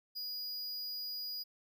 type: tone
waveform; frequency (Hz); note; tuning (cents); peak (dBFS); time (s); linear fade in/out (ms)
square; 4900; D#8; -27; -39; 0.15-1.44; 20
effects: none